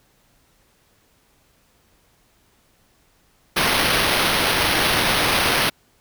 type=noise with sample-and-hold; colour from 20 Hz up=white; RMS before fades=-19 dBFS; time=3.56-5.7 s; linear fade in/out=10 ms; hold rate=7350 Hz; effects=pink hiss -60 dBFS RMS until 6 s